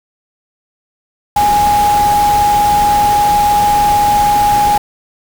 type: tone in noise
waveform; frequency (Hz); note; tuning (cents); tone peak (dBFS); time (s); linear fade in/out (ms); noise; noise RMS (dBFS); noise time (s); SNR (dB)
sine; 827; G#5; -8; -8; 1.36-4.78; 5; pink; -21; 1.36-4.78; +10
effects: none